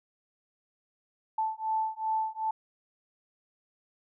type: beating tone pair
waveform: sine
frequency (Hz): 877 / 879.6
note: A5 / A5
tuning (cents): -6 / -1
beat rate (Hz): 2.6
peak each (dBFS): -31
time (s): 1.38-2.51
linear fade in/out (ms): 5
effects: none